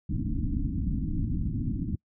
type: low-pass noise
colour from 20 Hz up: pink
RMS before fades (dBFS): -29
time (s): 0.09-1.96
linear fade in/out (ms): 10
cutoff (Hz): 310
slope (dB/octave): 96
effects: noise-tail reverb RT60 0.1 s tail -26 dB re dry